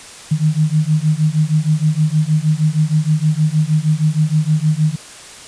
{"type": "beating tone pair", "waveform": "sine", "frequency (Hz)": [151.5, 157.9], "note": ["D#3", "D#3"], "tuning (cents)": [-46, 26], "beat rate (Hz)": 6.4, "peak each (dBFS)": -15, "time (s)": [0.31, 4.96], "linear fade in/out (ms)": 10, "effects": ["white hiss -36 dBFS RMS until 5.47 s", "resampled to 22050 Hz"]}